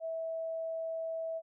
sine tone, 652 Hz, E5, 19 cents flat, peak -34 dBFS, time 0-1.42 s, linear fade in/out 50 ms, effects none

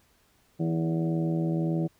harmonic tone with a mistuned harmonic, 81.6 Hz, E2, 17 cents flat, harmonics 2 / 3 / 4 / 5 / 6 / 7 / 8 / 9, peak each -26 / -39 / -30 / -39 / -46 / -38 / -48 / -44 dBFS, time 0.59-1.88 s, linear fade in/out 20 ms, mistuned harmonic 5, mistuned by +22 cents, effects pink hiss -65 dBFS RMS until 1.99 s

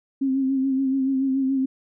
sine tone with vibrato, 267.2 Hz, C4, 36 cents sharp, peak -19 dBFS, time 0.21-1.66 s, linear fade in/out 10 ms, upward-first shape sine, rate 7 Hz, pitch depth 37 cents each way, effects none

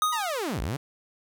square tone with exponential decay, 1244.5 Hz, D#6, in tune, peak -20 dBFS, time 0.02-0.58 s, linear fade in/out 1 ms, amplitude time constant 120 ms
sawtooth linear two-way sweep, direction down then up, 994 to 42.48 to 153.7 Hz, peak -24 dBFS, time 0.12-0.77 s, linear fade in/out 10 ms, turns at 0.61 s
effects none

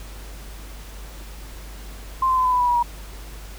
sine tone with pitch steps, 1048 / 1034.2 / 1020.5 / 1007.1 / 993.8 / 980.6 / 967.7 / 954.9 Hz, C6 / C6 / C6 / B5 / B5 / B5 / B5 / A#5, +2 / -20 / -44 / +34 / +11 / -13 / -36 / +41 cents, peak -16 dBFS, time 2.22-2.828 s, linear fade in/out 5 ms, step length 76 ms, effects added 50 Hz sine -36 dBFS peak until 3.58 s + pink hiss -43 dBFS RMS until 3.58 s

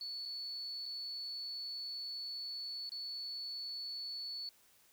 sine tone with dropouts, 4435 Hz, C#8, in tune, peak -40 dBFS, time 0.01-4.49 s, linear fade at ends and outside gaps 1 ms, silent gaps 0.253-0.257 / 0.857-0.861 / 2.893-2.919 s, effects white hiss -67 dBFS RMS until 4.92 s

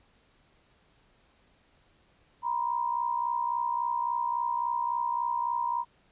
sine tone pair together, 951.4 / 1015 Hz, A#5 / B5, +35 / +47 cents, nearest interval minor second, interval 112 cents, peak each -28 / -32 dBFS, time 2.42-5.85 s, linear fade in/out 50 ms, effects pink hiss -65 dBFS RMS until 6.11 s + resampled to 8000 Hz

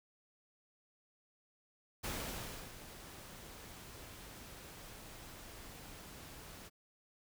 pink noise with ADSR envelope, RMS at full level -40 dBFS, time 2.03-6.7 s, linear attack 16 ms, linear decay 670 ms, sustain -12 dB, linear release 33 ms, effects none

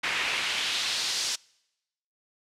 pink noise with band-pass filter sweep, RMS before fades -29 dBFS, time 0.03-1.36 s, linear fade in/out 10 ms, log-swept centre 2100 to 5400 Hz, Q 1.6, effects noise-tail reverb RT60 0.9 s tail -26 dB re dry + low-pass 11000 Hz 12 dB/octave

